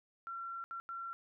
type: tone bursts at uneven times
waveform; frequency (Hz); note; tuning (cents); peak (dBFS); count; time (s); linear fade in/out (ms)
sine; 1362; F6; -44; -40; 3; 0.27-0.64 / 0.71-0.8 / 0.89-1.13; 0
effects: none